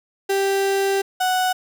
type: tone pair in turn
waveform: 35% pulse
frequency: 392 / 740 Hz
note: G4 / F#5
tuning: 0 / 0 cents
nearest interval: major seventh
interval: 1100 cents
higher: second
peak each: -16 / -16 dBFS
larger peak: neither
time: 0.29-1.02 / 1.2-1.53 s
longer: first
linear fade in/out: 10 ms
effects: none